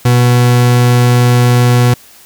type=tone; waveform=40% pulse; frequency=122.4 Hz; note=B2; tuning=15 cents flat; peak=-5 dBFS; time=0.05-1.94 s; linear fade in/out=5 ms; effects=white hiss -40 dBFS RMS until 2.25 s